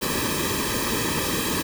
pink noise with comb filter, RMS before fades -25 dBFS, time 0.01-1.63 s, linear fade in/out 20 ms, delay 1.4 ms, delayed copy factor -0.9, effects none

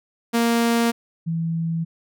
sawtooth / sine tone pair in turn, 233.1 / 164.83 Hz, A#3 / E3, 0 / 0 cents, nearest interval tritone, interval 600 cents, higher first, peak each -13 / -21 dBFS, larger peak first, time 0.33-0.92 / 1.26-1.85 s, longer neither, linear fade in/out 20 ms, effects none

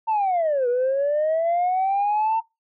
sine linear two-way sweep, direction down then up, 907 to 478.6 to 907 Hz, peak -17 dBFS, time 0.07-2.41 s, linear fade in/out 20 ms, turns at 0.68 s, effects noise-tail reverb RT60 0.2 s tail -19 dB re dry + tanh soft clip ceiling -16 dBFS

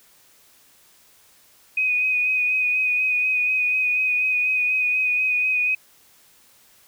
sine tone with vibrato, 2497 Hz, D#7, 6 cents sharp, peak -18 dBFS, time 1.77-5.75 s, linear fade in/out 5 ms, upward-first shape sine, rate 4.1 Hz, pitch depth 23 cents each way, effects white hiss -55 dBFS RMS until 6.87 s

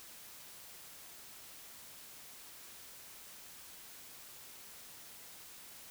silence, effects white hiss -53 dBFS RMS until 5.9 s

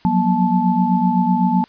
sine tone cluster, 180.6 / 188.5 / 239.2 / 872 Hz, F#3 / F#3 / A#3 / A5, -42 / +32 / +45 / -16 cents, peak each -19 dBFS, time 0.05-1.64 s, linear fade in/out 0 ms, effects white hiss -51 dBFS RMS until 1.68 s + resampled to 11025 Hz

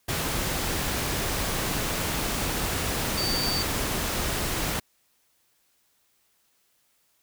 sine tone in noise, 4600 Hz, D8, 37 cents flat, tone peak -27 dBFS, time 3.17-3.63 s, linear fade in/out 10 ms, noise pink, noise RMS -28 dBFS, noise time 0.08-4.8 s, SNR -2 dB, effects white hiss -68 dBFS RMS until 7.22 s

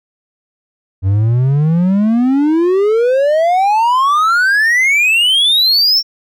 triangle exponential sweep, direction up, 92.5 to 5530 Hz, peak -7 dBFS, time 1.02-6.03 s, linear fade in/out 50 ms, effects none

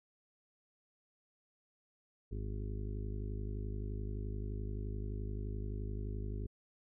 harmonic tone, 51.6 Hz, G#1, 10 cents flat, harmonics 1 / 2 / 3 / 4 / 5 / 6 / 7 / 8, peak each -39 / -42 / -55 / -50 / -52 / -58 / -52 / -52 dBFS, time 2.31-6.47 s, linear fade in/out 10 ms, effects none

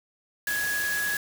sine tone in noise, 1671 Hz, G#6, 10 cents sharp, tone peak -26 dBFS, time 0.47-1.17 s, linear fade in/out 2 ms, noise white, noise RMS -33 dBFS, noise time 0.47-1.17 s, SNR +4 dB, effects none

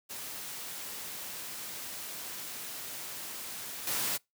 white noise with level steps, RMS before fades -41 / -32 dBFS, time 0.09-4.18 s, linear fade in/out 20 ms, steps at 3.87 s, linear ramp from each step 2 ms, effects noise-tail reverb RT60 0.2 s tail -26 dB re dry + high-pass 100 Hz 12 dB/octave

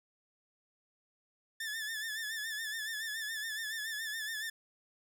sawtooth tone with vibrato, 1757 Hz, A6, 3 cents flat, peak -33 dBFS, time 1.6-4.5 s, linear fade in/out 5 ms, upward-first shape sine, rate 7.1 Hz, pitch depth 67 cents each way, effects none

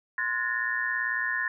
sine tone cluster, 1041 / 1455 / 1702 / 1820 Hz, C6 / F#6 / G#6 / A#6, -9 / -29 / +42 / -42 cents, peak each -36 / -36 / -30 / -29 dBFS, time 0.18-1.48 s, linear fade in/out 2 ms, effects none

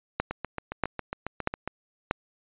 two click trains, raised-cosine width 0.5 ms, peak -16 / -9 dBFS, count 11 / 4, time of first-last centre 0.31-1.676 / 0.2-2.111 s, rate 7.32 / 1.57 Hz, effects resampled to 8000 Hz

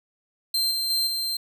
40% pulse tone with level steps, 4143 Hz, C8, 18 cents flat, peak -20 / -23 / -20 / -24 dBFS, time 0.54-1.37 s, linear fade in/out 5 ms, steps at 0.71 / 0.9 / 1.07 s, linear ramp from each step 2 ms, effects none

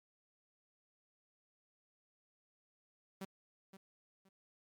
sawtooth tone with echo, 192.7 Hz, G3, 29 cents flat, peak -38 dBFS, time 3.21-3.25 s, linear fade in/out 5 ms, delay 520 ms, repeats 2, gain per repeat -12 dB, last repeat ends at 4.29 s, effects MP3 96 kbps

